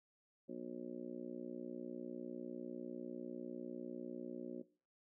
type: harmonic tone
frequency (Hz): 60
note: B1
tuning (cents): -49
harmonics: 3 / 4 / 5 / 6 / 7 / 8 / 9 / 10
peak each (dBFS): -55 / -49 / -50 / -49 / -60 / -60 / -52 / -63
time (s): 0.48-4.63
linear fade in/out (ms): 20
effects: noise-tail reverb RT60 0.4 s tail -20 dB re dry